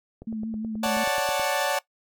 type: click train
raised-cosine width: 2 ms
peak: -27 dBFS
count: 12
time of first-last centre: 0.22-1.396 s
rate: 9.35 Hz
type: tone with vibrato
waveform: sine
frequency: 220 Hz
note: A3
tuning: in tune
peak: -28 dBFS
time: 0.27-1.04 s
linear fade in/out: 5 ms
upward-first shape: sine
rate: 5.7 Hz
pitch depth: 36 cents each way
type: chord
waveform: sawtooth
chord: D major seventh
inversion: third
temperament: equal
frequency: 554.4 / 587.3 / 740 / 880 Hz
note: C#5 / D5 / F#5 / A5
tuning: 0 / 0 / 0 / 0 cents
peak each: -25 dBFS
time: 0.83-1.79 s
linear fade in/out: 5 ms
effects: noise-tail reverb RT60 0.1 s tail -19 dB re dry